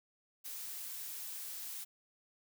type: noise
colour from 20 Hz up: blue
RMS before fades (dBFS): -44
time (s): 0.44-1.85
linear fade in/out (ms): 20
effects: none